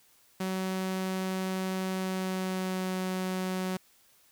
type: tone with pitch glide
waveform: sawtooth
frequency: 188 to 185.95 Hz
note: F#3 to F#3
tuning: +28 to +9 cents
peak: -26 dBFS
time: 0.4-3.77 s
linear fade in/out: 5 ms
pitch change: -19 cents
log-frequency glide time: 1.93-2.94 s
effects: white hiss -63 dBFS RMS until 4.31 s